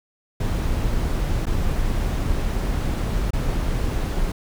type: noise with dropouts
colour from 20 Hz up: brown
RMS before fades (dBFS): -22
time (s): 0.4-4.32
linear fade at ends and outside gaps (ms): 5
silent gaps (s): 1.457-1.466 / 3.307-3.332
effects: none

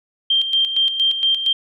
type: tone with tremolo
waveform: sine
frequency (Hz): 3168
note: G7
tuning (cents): +18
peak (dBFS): -13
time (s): 0.3-1.53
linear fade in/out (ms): 5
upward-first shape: square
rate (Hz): 4.3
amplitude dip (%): 60
effects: none

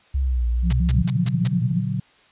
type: exponential two-way sweep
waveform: sine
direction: down then up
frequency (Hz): 69.4 to 58.2 to 69.4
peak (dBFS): -18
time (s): 0.14-1.03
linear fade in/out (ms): 10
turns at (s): 0.48
type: tone with vibrato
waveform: sine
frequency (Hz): 146.83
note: D3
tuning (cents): 0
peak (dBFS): -20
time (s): 0.62-1.83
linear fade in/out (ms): 50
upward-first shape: square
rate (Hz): 5.5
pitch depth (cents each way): 290
type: noise bursts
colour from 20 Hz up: white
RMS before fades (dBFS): -29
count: 5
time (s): 0.7-1.475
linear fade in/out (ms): 2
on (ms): 27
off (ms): 160
type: chord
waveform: sine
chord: Bb augmented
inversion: none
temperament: equal with one note detuned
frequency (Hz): 116.54 / 143.23 / 185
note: Bb2 / D3 / F#3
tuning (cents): 0 / -43 / 0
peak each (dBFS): -26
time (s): 0.94-2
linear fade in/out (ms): 5
effects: white hiss -55 dBFS RMS until 2.31 s + resampled to 8000 Hz

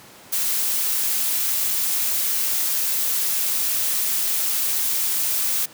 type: noise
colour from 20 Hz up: blue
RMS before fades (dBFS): -22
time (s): 0.32-5.66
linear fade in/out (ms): 10
effects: pink hiss -45 dBFS RMS until 5.73 s + high-pass 150 Hz 12 dB/octave

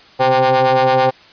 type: ring-modulated tone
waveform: 40% pulse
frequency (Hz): 131.3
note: C3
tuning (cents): +6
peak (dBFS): -7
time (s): 0.19-1.11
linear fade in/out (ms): 20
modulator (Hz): 652
effects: white hiss -44 dBFS RMS until 1.32 s + resampled to 11025 Hz

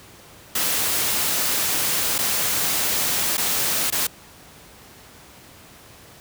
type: noise with dropouts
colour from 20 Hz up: white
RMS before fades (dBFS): -22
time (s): 0.55-4.07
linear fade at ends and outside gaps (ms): 5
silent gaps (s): 2.182-2.187 / 3.371-3.378 / 3.903-3.923
effects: pink hiss -46 dBFS RMS until 6.2 s + high-pass 60 Hz 12 dB/octave

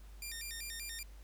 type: tone with vibrato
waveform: 10% pulse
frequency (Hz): 2093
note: C7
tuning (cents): 0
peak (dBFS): -33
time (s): 0.22-1.03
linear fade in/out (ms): 2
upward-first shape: square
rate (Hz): 5.2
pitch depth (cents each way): 230
effects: added 50 Hz sine -50 dBFS peak until 1.23 s + pink hiss -64 dBFS RMS until 1.23 s

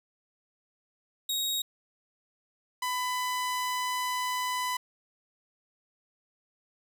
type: tone pair in turn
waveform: sawtooth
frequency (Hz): 3776 / 1000.1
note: A#7 / B5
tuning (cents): +22 / +21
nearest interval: octave + major seventh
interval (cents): 2301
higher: first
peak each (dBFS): -25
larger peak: neither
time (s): 1.29-1.62 / 2.82-4.77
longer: second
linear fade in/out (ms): 5
effects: none

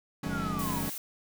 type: chord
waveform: 40% pulse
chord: D# half-diminished seventh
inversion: none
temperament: equal with one note detuned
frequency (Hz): 155.56 / 185 / 214.4 / 277.2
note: D#3 / F#3 / A3 / C#4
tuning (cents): 0 / 0 / -45 / 0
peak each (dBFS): -37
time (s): 0.23-0.9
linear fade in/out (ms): 5
type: click train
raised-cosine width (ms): 5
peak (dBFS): -29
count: 29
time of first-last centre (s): 0.27-0.872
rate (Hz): 46.5
type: linear sweep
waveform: sine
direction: down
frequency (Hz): 1480 to 897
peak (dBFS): -35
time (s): 0.29-0.83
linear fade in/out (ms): 50
type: noise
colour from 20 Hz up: blue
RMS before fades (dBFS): -38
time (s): 0.59-0.98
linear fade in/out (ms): 2
effects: none

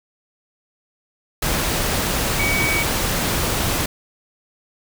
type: tone in noise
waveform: sine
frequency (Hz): 2263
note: C#7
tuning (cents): +35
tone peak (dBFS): -20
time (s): 2.39-2.83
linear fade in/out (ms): 5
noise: pink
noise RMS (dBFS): -21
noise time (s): 1.42-3.86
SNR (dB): -2
effects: none

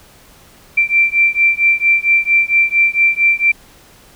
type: beating tone pair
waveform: sine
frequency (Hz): 2349 / 2353.4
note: D7 / D7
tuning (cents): 0 / +3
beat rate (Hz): 4.4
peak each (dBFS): -13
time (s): 0.77-3.52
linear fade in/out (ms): 10
effects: pink hiss -45 dBFS RMS until 4.15 s

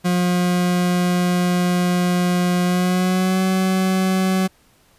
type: tone with pitch glide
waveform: 40% pulse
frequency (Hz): 178.4 to 188.03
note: F3 to F#3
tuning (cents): +37 to +28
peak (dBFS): -15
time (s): 0.04-4.48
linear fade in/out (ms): 20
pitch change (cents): +91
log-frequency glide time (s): 2.64-3.41
effects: pink hiss -56 dBFS RMS until 4.98 s + resampled to 32000 Hz

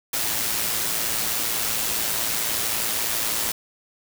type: noise with amplitude modulation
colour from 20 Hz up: white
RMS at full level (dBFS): -23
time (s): 0.13-3.52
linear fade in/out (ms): 5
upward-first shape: sine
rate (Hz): 112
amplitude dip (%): 40
effects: none

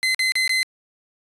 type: tone with dropouts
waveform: 30% pulse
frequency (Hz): 2052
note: C7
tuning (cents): -34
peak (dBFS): -15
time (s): 0.03-0.63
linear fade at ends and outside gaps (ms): 0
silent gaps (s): 0.146-0.193 / 0.32-0.355 / 0.477-0.494
effects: resampled to 22050 Hz

